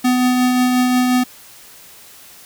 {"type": "tone with tremolo", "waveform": "square", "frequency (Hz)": 250.7, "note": "B3", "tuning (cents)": 26, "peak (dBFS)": -12, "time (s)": [0.04, 1.24], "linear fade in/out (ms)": 10, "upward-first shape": "triangle", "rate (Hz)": 5.6, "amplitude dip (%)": 30, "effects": ["white hiss -42 dBFS RMS until 2.45 s"]}